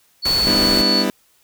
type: tone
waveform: sine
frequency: 4435 Hz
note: C#8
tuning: in tune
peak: -15 dBFS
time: 0.22-1.05 s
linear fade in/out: 50 ms
type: noise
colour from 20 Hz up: pink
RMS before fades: -25 dBFS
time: 0.25-0.82 s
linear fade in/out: 5 ms
type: chord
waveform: 30% pulse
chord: E minor seventh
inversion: first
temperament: just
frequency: 197.78 / 247.2 / 296.7 / 329.6 Hz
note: G3 / B3 / D4 / E4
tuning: +16 / +2 / +18 / 0 cents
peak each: -20 / -20 / -22 / -23 dBFS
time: 0.47-1.1 s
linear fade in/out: 0 ms
effects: white hiss -58 dBFS RMS until 1.43 s